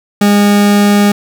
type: tone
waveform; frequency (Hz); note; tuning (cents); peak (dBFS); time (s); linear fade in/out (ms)
40% pulse; 204.5; G#3; -26; -5; 0.21-1.12; 5
effects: none